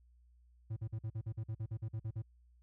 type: tone bursts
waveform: triangle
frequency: 110 Hz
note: A2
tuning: in tune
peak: -34 dBFS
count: 14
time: 0.7-2.222 s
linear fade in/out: 10 ms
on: 66 ms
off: 46 ms
effects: added 60 Hz sine -62 dBFS peak until 2.62 s